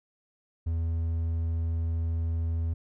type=tone; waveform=triangle; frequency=82.41 Hz; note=E2; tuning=in tune; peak=-24 dBFS; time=0.66-2.74 s; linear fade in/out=10 ms; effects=none